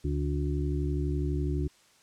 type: harmonic tone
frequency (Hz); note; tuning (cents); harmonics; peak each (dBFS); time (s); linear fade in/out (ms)
72; D2; -34; 1 / 2 / 4 / 5; -29 / -32 / -35 / -36; 0.04-1.68; 10
effects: white hiss -61 dBFS RMS until 2.02 s + low-pass 8000 Hz 12 dB/octave